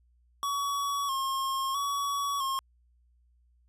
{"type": "tone with vibrato", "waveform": "square", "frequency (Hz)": 1101, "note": "C#6", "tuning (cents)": -12, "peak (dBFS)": -29, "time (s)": [0.43, 2.59], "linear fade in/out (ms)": 0, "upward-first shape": "square", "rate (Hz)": 0.76, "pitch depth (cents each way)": 43, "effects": ["added 60 Hz sine -62 dBFS peak until 3.68 s", "resampled to 32000 Hz"]}